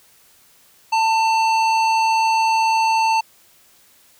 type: tone with low-pass filter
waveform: square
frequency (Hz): 893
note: A5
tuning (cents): +25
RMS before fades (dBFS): -17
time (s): 0.92-3.21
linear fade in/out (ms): 10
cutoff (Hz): 5000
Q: 0.82
effects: white hiss -53 dBFS RMS until 4.19 s